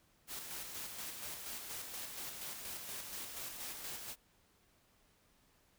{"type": "noise with tremolo", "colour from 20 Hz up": "white", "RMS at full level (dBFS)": -44, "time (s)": [0.27, 4.16], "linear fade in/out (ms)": 50, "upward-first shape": "square", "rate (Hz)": 4.2, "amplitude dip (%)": 35, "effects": ["pink hiss -71 dBFS RMS until 5.78 s"]}